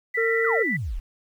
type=tone with vibrato; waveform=sine; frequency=1975.5 Hz; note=B6; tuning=in tune; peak=-23 dBFS; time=0.14-0.77 s; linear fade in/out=10 ms; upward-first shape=square; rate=18 Hz; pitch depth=9 cents each way
type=harmonic tone; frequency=455.1 Hz; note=A#4; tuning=42 cents flat; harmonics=1 / 3 / 4; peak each=-22 / -32 / -34 dBFS; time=0.17-0.63 s; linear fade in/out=10 ms
type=exponential sweep; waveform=sine; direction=down; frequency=1573 to 30.87 Hz; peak=-26 dBFS; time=0.44-1 s; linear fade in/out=10 ms
effects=9-bit